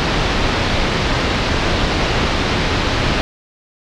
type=low-pass noise; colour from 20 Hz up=pink; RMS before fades=-17 dBFS; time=0-3.21 s; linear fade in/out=0 ms; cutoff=4700 Hz; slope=24 dB/octave; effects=none